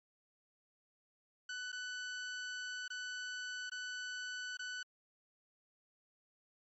sawtooth tone with dropouts, 1494 Hz, F#6, 16 cents sharp, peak -37 dBFS, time 1.49-4.83 s, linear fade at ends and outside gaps 5 ms, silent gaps 1.719-1.727 / 2.88-2.902 / 3.697-3.717 / 4.571-4.592 s, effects low-pass 10000 Hz 12 dB/octave + MP3 32 kbps

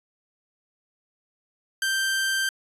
sawtooth tone, 1568 Hz, G6, in tune, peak -19 dBFS, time 1.82-2.49 s, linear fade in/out 2 ms, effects resampled to 32000 Hz

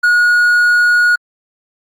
triangle tone, 1448 Hz, F#6, 38 cents flat, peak -6 dBFS, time 0.03-1.16 s, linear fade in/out 10 ms, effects Opus 48 kbps

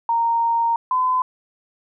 sine tone pair in turn, 927 / 1016.8 Hz, A#5 / C6, -10 / -50 cents, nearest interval major second, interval 160 cents, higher second, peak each -16 dBFS, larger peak neither, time 0.09-0.76 / 0.91-1.22 s, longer first, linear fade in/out 2 ms, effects none

